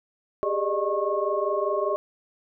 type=tone cluster; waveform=sine; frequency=394.7 / 414.7 / 594 / 619 / 1090 Hz; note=G4 / G#4 / D5 / D#5 / C#6; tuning=+12 / -3 / +20 / -9 / -29 cents; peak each=-29 dBFS; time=0.43-1.96 s; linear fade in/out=0 ms; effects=none